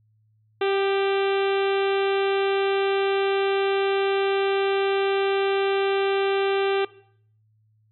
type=harmonic tone with a mistuned harmonic; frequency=392 Hz; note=G4; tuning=in tune; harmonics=1 / 2 / 3 / 4 / 5 / 6 / 7 / 8 / 9 / 10; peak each=-21 / -29 / -33 / -34 / -39 / -37 / -36 / -39 / -39 / -45 dBFS; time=0.61-6.85 s; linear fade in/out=5 ms; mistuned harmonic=3; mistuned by=+29 cents; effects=noise-tail reverb RT60 0.6 s tail -18 dB re dry + added 108 Hz sine -60 dBFS peak until 7.91 s